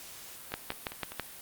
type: two click trains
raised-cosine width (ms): 0.3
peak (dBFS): -24 / -15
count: 4 / 5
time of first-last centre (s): 0.52-1.12 / 0.54-1.197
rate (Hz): 5 / 6.09
effects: white hiss -47 dBFS RMS until 1.41 s + Opus 48 kbps